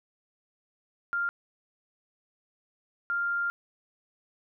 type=tone bursts at uneven times; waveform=sine; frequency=1396.9 Hz; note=F6; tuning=in tune; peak=-26 dBFS; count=2; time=1.13-1.29 / 3.1-3.5 s; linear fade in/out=0 ms; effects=none